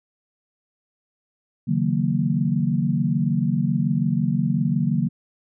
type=tone cluster; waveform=sine; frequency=139.8 / 158.5 / 185.3 / 231.2 Hz; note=C#3 / D#3 / F#3 / A#3; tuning=+15 / +32 / +3 / -14 cents; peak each=-24 dBFS; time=1.67-5.09 s; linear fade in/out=20 ms; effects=none